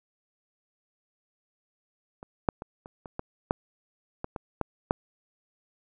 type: clicks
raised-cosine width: 1 ms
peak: -28 / -8 / -23 / -29 / -27 / -18 / -9 / -18 / -20 / -13 / -8 dBFS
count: 11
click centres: 2.229 / 2.488 / 2.621 / 2.859 / 3.058 / 3.194 / 3.509 / 4.244 / 4.362 / 4.613 / 4.909 s
effects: none